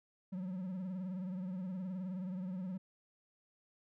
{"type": "tone with vibrato", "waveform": "triangle", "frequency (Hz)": 185, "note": "F#3", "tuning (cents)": 0, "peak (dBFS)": -36, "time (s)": [0.32, 2.78], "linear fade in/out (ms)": 10, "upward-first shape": "triangle", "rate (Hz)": 19, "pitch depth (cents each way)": 99, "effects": []}